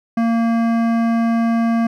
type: tone with hard clipping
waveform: sine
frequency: 230 Hz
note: A#3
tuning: 23 cents flat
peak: -16 dBFS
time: 0.17-1.87 s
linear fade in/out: 5 ms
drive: 14 dB
effects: none